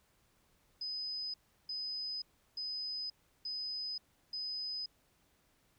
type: tone bursts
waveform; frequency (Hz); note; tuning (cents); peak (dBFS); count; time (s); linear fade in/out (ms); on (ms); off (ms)
sine; 5020; D#8; +15; -37; 5; 0.81-4.86; 5; 530; 350
effects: pink hiss -72 dBFS RMS until 5.78 s